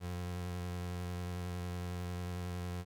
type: tone with vibrato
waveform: 30% pulse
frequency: 89 Hz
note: F2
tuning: 33 cents sharp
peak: -35 dBFS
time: 0-2.85 s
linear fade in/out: 50 ms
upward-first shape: sine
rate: 11 Hz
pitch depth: 22 cents each way
effects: none